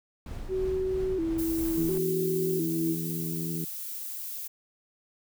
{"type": "noise with tremolo", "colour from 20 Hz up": "brown", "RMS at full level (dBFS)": -36, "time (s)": [0.26, 1.98], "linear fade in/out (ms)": 2, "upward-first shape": "triangle", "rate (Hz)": 3, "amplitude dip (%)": 40}
{"type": "tone with vibrato", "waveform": "sine", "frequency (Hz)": 351.2, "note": "F4", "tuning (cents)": 10, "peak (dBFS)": -26, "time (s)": [0.48, 2.96], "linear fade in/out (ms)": 50, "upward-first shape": "square", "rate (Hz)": 0.71, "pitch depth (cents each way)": 120}
{"type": "noise", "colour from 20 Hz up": "violet", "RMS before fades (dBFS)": -37, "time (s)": [1.38, 4.48], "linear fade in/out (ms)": 10}
{"type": "harmonic tone", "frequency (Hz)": 82.41, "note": "E2", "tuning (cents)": 0, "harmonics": [2, 3, 4, 5], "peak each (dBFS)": [-32, -40, -38, -43], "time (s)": [1.77, 3.65], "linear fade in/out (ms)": 10}
{"effects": []}